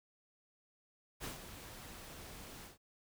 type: noise with ADSR envelope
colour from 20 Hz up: pink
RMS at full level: -42 dBFS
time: 1.2-2.78 s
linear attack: 40 ms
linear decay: 130 ms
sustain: -9 dB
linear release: 140 ms
effects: none